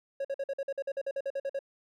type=tone bursts; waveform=triangle; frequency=550 Hz; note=C#5; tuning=14 cents flat; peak=-28 dBFS; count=15; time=0.2-1.591 s; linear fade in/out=5 ms; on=47 ms; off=49 ms; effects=none